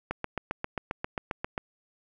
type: click train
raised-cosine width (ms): 0.5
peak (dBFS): -15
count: 12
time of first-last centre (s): 0.11-1.579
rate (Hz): 7.49
effects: none